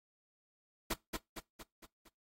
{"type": "noise with echo", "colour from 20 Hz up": "pink", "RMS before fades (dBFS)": -35, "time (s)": [0.9, 0.94], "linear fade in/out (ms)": 10, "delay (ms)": 230, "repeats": 5, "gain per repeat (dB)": -5, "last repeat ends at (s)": 2.09, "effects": ["noise-tail reverb RT60 0.2 s tail -23 dB re dry", "AAC 48 kbps"]}